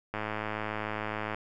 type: click train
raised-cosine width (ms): 0.5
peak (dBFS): -18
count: 130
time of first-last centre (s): 0.14-1.346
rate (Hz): 107
effects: none